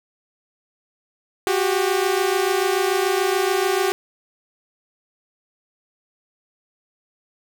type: tone pair together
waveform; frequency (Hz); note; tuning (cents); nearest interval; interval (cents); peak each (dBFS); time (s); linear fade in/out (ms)
sawtooth; 367.5 / 394.4; F#4 / G4; -12 / +11; minor second; 123; -17; 1.47-3.92; 0
effects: none